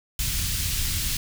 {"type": "band-stop noise", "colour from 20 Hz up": "pink", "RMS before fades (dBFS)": -26, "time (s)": [0.19, 1.17], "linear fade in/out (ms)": 2, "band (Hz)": [110, 3100], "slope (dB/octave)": 12, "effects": []}